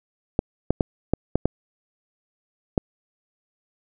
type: clicks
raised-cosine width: 2 ms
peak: -5 dBFS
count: 7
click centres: 0.391 / 0.706 / 0.808 / 1.136 / 1.356 / 1.456 / 2.778 s
effects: none